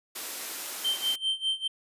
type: high-pass noise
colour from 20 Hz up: white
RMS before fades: -36 dBFS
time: 0.15-1.16 s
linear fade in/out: 10 ms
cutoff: 240 Hz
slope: 24 dB/octave
type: tone with tremolo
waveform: triangle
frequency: 3124 Hz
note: G7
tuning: 7 cents flat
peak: -22 dBFS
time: 0.84-1.68 s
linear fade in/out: 10 ms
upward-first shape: sine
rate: 5 Hz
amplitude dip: 90%
effects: resampled to 32000 Hz